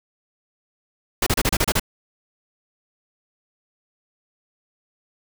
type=noise bursts; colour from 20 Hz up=pink; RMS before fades=-19 dBFS; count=8; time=1.22-1.797 s; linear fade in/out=5 ms; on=45 ms; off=31 ms; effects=none